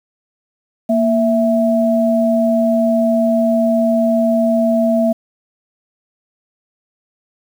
sine tone pair together, 233.1 / 659.3 Hz, A#3 / E5, 0 / 0 cents, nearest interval octave + tritone, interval 1800 cents, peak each -14 dBFS, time 0.89-5.13 s, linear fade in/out 10 ms, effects 7-bit

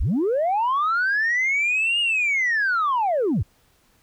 sine linear two-way sweep, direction up then down, 30.87 to 2874 to 63.9 Hz, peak -17 dBFS, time 0-3.43 s, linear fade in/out 10 ms, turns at 2 s, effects tanh soft clip ceiling -16 dBFS + pink hiss -61 dBFS RMS until 4.02 s

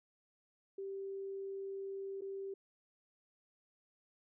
sine tone with dropouts, 390.6 Hz, G4, 6 cents flat, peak -40 dBFS, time 0.78-2.54 s, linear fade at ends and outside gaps 5 ms, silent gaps 2.21-2.218 s, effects none

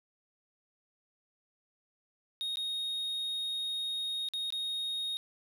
triangle tone with dropouts, 3729 Hz, A#7, in tune, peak -31 dBFS, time 2.41-5.17 s, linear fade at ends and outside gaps 0 ms, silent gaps 2.557-2.571 / 4.287-4.336 / 4.504-4.524 s, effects none

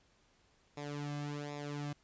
sawtooth tone with flanger, 145.7 Hz, D3, 13 cents flat, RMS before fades -41 dBFS, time 0.77-1.93 s, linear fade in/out 5 ms, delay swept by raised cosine 0.66 to 2.16 ms, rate 1.3 Hz, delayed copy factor -0.75, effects pink hiss -70 dBFS RMS until 2.03 s + resampled to 16000 Hz

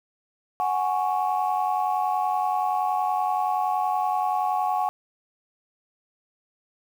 sine chord, F# suspended second, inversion none, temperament equal, 740 / 830.6 / 1108.7 Hz, F#5 / G#5 / C#6, 0 / 0 / 0 cents, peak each -24 / -25 / -28 dBFS, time 0.6-4.89 s, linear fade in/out 0 ms, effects tanh soft clip ceiling -14 dBFS + 8-bit

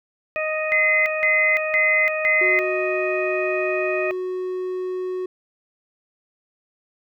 harmonic tone, 622.3 Hz, D#5, in tune, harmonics 1 / 2 / 3 / 4, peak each -24 / -32 / -30 / -27 dBFS, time 0.36-4.11 s, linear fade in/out 0 ms
sine tone bursts, 2049 Hz, C7, 37 cents flat, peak -16 dBFS, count 4, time 0.72-2.59 s, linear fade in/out 0 ms, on 340 ms, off 170 ms
triangle tone, 368.3 Hz, F#4, 8 cents flat, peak -22 dBFS, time 2.41-5.26 s, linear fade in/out 5 ms
effects none

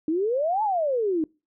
sine exponential two-way sweep, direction up then down, 301.5 to 888 to 301.5 Hz, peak -21 dBFS, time 0.08-1.24 s, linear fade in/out 2 ms, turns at 0.63 s, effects noise-tail reverb RT60 0.3 s tail -25 dB re dry

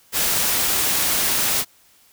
white noise, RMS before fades -20 dBFS, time 0.12-1.65 s, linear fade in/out 50 ms, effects white hiss -55 dBFS RMS until 2.12 s

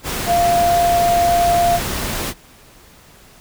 sine tone in noise, 694 Hz, F5, 11 cents flat, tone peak -12 dBFS, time 0.26-1.8 s, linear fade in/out 50 ms, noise pink, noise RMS -23 dBFS, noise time 0.03-2.34 s, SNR +8 dB, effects pink hiss -46 dBFS RMS until 3.4 s

